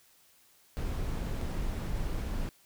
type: noise with dropouts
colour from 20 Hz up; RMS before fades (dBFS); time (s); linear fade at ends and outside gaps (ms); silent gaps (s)
brown; -33; 0.77-2.49; 0; 1.414-1.418
effects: white hiss -63 dBFS RMS until 2.65 s